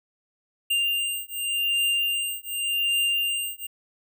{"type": "beating tone pair", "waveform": "square", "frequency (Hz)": [2794, 2794.87], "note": ["F7", "F7"], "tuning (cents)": [0, 1], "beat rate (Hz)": 0.87, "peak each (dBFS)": -27, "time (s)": [0.7, 3.67], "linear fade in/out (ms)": 10, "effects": []}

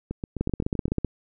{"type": "two click trains", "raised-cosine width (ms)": 3, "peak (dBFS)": [-17, -11], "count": [7, 11], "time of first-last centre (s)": [[0.11, 0.881], [0.41, 1.047]], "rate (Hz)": [7.78, 15.7], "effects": []}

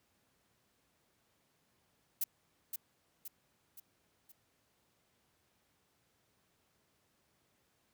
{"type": "noise with echo", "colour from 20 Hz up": "violet", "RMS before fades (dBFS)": -33, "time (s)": [2.21, 2.24], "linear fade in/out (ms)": 5, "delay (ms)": 520, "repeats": 4, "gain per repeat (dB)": -6, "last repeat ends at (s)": 4.32, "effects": ["pink hiss -75 dBFS RMS until 7.93 s", "high-pass 80 Hz 12 dB/octave"]}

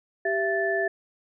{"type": "tone cluster", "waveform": "sine", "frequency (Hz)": [390.8, 668, 1754], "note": ["G4", "E5", "A6"], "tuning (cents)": [-5, 23, -6], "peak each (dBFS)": -27, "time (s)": [0.25, 0.88], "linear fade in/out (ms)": 5, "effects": []}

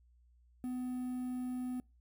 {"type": "tone with quantisation", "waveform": "triangle", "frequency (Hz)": 251.3, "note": "B3", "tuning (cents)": 30, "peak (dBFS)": -34, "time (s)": [0.64, 1.8], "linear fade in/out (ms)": 0, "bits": 10, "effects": ["noise-tail reverb RT60 0.3 s tail -26 dB re dry", "added 60 Hz sine -63 dBFS peak until 2 s"]}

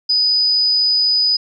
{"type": "tone", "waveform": "sine", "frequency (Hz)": 4978, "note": "D#8", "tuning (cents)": 0, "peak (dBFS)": -12, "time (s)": [0.09, 1.37], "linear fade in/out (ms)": 10, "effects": []}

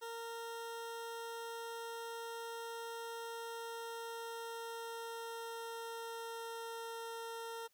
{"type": "tone with pitch glide", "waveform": "20% pulse", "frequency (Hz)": [461.7, 458.8], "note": ["A#4", "A#4"], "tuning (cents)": [-17, -28], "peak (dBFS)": -38, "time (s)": [0.01, 7.68], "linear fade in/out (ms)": 20, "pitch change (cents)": -11, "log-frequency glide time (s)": [3.19, 7.09], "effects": ["white hiss -75 dBFS RMS until 7.73 s"]}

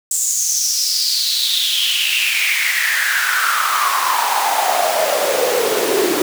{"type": "noise with high-pass filter sweep", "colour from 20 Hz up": "pink", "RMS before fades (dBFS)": -17, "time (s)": [0.11, 6.22], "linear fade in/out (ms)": 2, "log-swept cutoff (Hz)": [7600, 340], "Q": 6.6, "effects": []}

